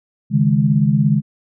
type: chord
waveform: sine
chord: C# suspended second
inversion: none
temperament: equal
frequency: 138.59 / 155.56 / 207.7 Hz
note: C#3 / D#3 / G#3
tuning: 0 / 0 / 0 cents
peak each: -16 dBFS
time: 0.3-1.22 s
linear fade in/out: 50 ms
effects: none